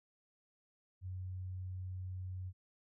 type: tone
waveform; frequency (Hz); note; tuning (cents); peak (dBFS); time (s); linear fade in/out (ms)
sine; 92.4; F#2; -2; -40; 1.01-2.53; 50
effects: none